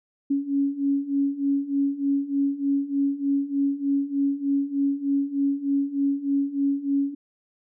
sine beating tone pair, 277.1 / 280.4 Hz, C#4 / C#4, -1 / +20 cents, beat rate 3.3 Hz, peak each -26 / -23 dBFS, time 0.3-7.15 s, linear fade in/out 10 ms, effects none

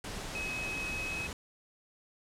sine tone in noise, 2549 Hz, D#7, 41 cents sharp, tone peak -35 dBFS, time 0.35-1.27 s, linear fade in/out 2 ms, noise pink, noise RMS -40 dBFS, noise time 0.04-1.33 s, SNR +2 dB, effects low-pass 9000 Hz 12 dB/octave

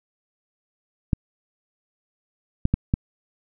clicks, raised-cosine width 5 ms, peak -6 dBFS, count 4, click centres 1.132 / 2.654 / 2.74 / 2.939 s, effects none

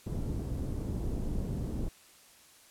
pink low-pass noise, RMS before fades -34 dBFS, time 0.06-1.89 s, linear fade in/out 10 ms, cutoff 310 Hz, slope 12 dB/octave, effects white hiss -58 dBFS RMS until 2.7 s + low-pass 12000 Hz 12 dB/octave

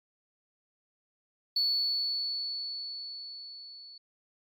sine tone with level ramp, 4435 Hz, C#8, in tune, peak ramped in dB -23 to -47 dBFS, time 1.56-3.98 s, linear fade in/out 5 ms, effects tanh soft clip ceiling -21 dBFS + AAC 64 kbps

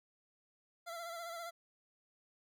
25% pulse tone with vibrato, 677 Hz, E5, 46 cents sharp, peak -39 dBFS, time 0.86-1.51 s, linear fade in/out 20 ms, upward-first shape sine, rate 15 Hz, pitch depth 45 cents each way, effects none

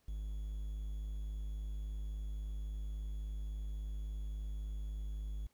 triangle tone with quantisation, 51.8 Hz, G#1, 4 cents flat, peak -36 dBFS, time 0.08-5.47 s, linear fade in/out 5 ms, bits 11, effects pink hiss -75 dBFS RMS until 5.53 s

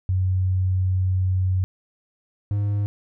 sine / triangle tone pair in turn, 93 / 102.29 Hz, F#2 / G#2, +9 / -26 cents, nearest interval major second, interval 165 cents, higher second, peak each -18 dBFS, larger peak neither, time 0.09-1.64 / 2.51-2.86 s, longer first, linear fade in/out 0 ms, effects none

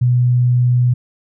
sine tone, 123.47 Hz, B2, in tune, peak -10 dBFS, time 0.01-0.94 s, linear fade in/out 10 ms, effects none

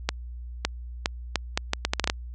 accelerating click train, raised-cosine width 0.2 ms, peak -5 dBFS, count 12, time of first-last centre 0.09-2.099 s, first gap 560 ms, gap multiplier 0.73, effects added 60 Hz sine -35 dBFS peak until 2.34 s + resampled to 22050 Hz

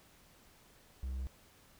triangle tone, 65 Hz, C2, 11 cents flat, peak -34 dBFS, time 1.03-1.27 s, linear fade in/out 0 ms, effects pink hiss -63 dBFS RMS until 1.79 s

